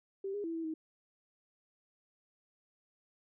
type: tone with pitch steps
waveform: sine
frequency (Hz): 390.4 / 409.6 / 330.8 / 327.5 / 317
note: G4 / G#4 / E4 / E4 / D#4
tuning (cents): -7 / -24 / +6 / -11 / +32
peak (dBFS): -35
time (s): 0.24-0.74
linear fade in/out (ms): 5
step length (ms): 100
effects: none